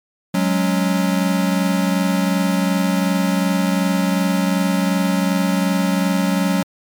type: chord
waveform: square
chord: F# suspended second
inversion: none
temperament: equal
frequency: 185 / 207.7 / 277.2 Hz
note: F#3 / G#3 / C#4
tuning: 0 / 0 / 0 cents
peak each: -18 / -23 / -23 dBFS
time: 0.34-6.63 s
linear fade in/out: 5 ms
effects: MP3 96 kbps